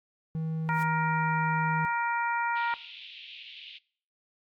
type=tone with pitch glide; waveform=triangle; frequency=160 to 158.8 Hz; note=D#3 to D#3; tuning=+49 to +36 cents; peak=-27 dBFS; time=0.35-1.85 s; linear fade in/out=0 ms; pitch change=-13 cents; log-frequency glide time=0.54-1.37 s
type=noise with exponential growth; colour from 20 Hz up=white; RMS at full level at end=-45 dBFS; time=0.64-0.83 s; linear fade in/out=1 ms; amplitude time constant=40 ms
type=harmonic tone; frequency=470 Hz; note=A#4; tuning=14 cents sharp; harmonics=2 / 3 / 4 / 5; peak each=-28 / -32 / -36 / -39 dBFS; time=0.69-2.74 s; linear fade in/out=0 ms
type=band-pass noise; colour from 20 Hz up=pink; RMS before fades=-46 dBFS; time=2.55-3.79 s; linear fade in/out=20 ms; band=2500 to 3700 Hz; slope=48 dB/octave
effects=noise-tail reverb RT60 0.5 s tail -22 dB re dry + AAC 64 kbps